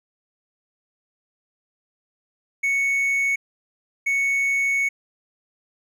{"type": "tone bursts at uneven times", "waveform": "triangle", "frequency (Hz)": 2217, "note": "C#7", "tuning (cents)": 0, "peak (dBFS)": -17, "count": 2, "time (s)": [[2.63, 3.36], [4.06, 4.89]], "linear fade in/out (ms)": 10, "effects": []}